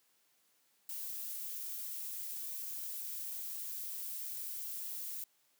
violet noise, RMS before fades -42 dBFS, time 0.89-5.24 s, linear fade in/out 2 ms, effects white hiss -73 dBFS RMS until 5.59 s + high-pass 150 Hz 12 dB/octave

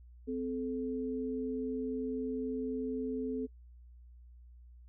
sine tone pair together, 258.3 / 434.4 Hz, C4 / A4, -22 / -22 cents, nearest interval major sixth, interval 900 cents, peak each -35 / -37 dBFS, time 0.27-3.47 s, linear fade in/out 20 ms, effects noise-tail reverb RT60 0.1 s tail -25 dB re dry + added 60 Hz sine -52 dBFS peak until 4.88 s

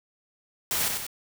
white noise with echo, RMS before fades -27 dBFS, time 0.71-0.88 s, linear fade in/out 0 ms, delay 93 ms, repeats 2, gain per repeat -4 dB, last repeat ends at 1.066 s, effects none

